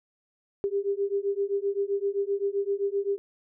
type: beating tone pair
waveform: sine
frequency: 395.5 / 403.2 Hz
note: G4 / G4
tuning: +15 / +49 cents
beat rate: 7.7 Hz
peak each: -28 / -28 dBFS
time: 0.64-3.18 s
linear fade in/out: 0 ms
effects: none